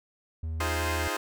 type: tone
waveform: triangle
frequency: 80.2 Hz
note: E2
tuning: 47 cents flat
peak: -28 dBFS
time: 0.43-1.08 s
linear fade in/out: 5 ms
type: chord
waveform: 10% pulse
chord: F minor seventh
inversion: third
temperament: equal with one note detuned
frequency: 311.1 / 347.8 / 415.3 / 523.3 Hz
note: Eb4 / F4 / Ab4 / C5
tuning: 0 / -7 / 0 / 0 cents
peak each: -26 dBFS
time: 0.6-1.17 s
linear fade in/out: 5 ms
effects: none